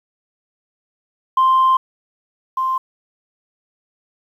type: tone pair in turn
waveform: sine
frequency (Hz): 1046.5 / 1046.5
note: C6 / C6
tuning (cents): 0 / 0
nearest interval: unison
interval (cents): 0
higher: neither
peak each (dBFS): -9 / -16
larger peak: first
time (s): 1.37-1.77 / 2.57-2.78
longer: first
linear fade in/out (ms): 5
effects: tanh soft clip ceiling -8 dBFS + 8-bit